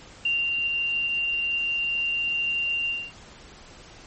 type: tone with ADSR envelope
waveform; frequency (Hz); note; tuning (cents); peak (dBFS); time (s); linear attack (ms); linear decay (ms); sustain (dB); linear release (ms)
sine; 2778; F7; -10; -20; 0.25-3.12; 5; 250; -3; 240
effects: pink hiss -47 dBFS RMS until 4.06 s + MP3 32 kbps